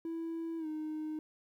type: tone with pitch glide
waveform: triangle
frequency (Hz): 329.6 to 309.3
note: E4 to D#4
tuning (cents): 0 to -10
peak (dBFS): -33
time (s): 0.05-1.19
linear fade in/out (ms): 2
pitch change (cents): -110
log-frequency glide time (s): 0.58-0.67
effects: tanh soft clip ceiling -31 dBFS + 12-bit